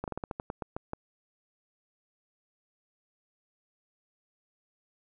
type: slowing click train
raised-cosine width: 1 ms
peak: -20 dBFS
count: 11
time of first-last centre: 0.04-0.934 s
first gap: 38 ms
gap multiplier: 1.18
effects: none